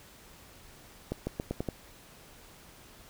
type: accelerating click train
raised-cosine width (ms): 2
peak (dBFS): -18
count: 6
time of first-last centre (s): 1.12-1.687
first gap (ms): 150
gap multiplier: 0.86
effects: pink hiss -54 dBFS RMS until 3.09 s